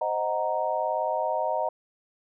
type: chord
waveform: sine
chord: C half-diminished seventh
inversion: none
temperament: equal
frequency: 523.3 / 622.3 / 740 / 932.3 Hz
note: C5 / Eb5 / Gb5 / Bb5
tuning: 0 / 0 / 0 / 0 cents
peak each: -33 / -28 / -31 / -29 dBFS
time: 0.01-1.69 s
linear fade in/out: 5 ms
effects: none